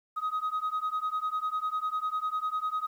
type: beating tone pair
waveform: sine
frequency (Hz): 1253 / 1263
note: D#6 / D#6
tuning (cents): +12 / +26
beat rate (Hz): 10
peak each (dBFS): -30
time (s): 0.16-2.87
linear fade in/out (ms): 20
effects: tanh soft clip ceiling -25 dBFS + 10-bit